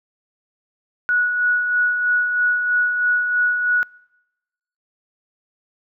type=tone with tremolo; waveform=sine; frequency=1465 Hz; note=F#6; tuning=18 cents flat; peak=-14 dBFS; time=1.09-3.83 s; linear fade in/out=0 ms; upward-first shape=sine; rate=3.1 Hz; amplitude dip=45%; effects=noise-tail reverb RT60 1.0 s tail -26 dB re dry